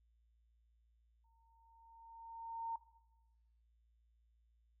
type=tone with exponential growth; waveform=sine; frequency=915 Hz; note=A#5; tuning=32 cents flat; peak=-37 dBFS; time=1.24-2.76 s; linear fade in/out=5 ms; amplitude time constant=330 ms; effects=noise-tail reverb RT60 1.0 s tail -17 dB re dry + added 57 Hz sine -70 dBFS peak until 4.8 s